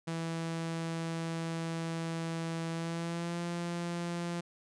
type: tone with pitch glide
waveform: sawtooth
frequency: 164.81 to 172.11 Hz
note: E3 to F3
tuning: 0 to -25 cents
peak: -30 dBFS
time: 0.07-4.41 s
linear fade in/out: 10 ms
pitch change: +75 cents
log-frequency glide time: 2.71-3.4 s
effects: resampled to 22050 Hz